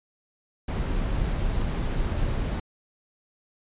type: noise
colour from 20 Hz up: brown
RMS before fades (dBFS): -26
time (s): 0.68-2.6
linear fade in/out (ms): 5
effects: resampled to 8000 Hz